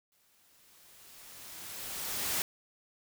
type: noise with exponential growth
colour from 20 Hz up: white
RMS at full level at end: -31 dBFS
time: 0.12-2.42 s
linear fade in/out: 0 ms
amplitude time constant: 500 ms
effects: none